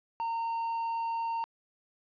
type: tone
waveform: triangle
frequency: 918 Hz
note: A#5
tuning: 27 cents flat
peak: -28 dBFS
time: 0.2-1.44 s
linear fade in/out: 0 ms
effects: resampled to 11025 Hz + 11-bit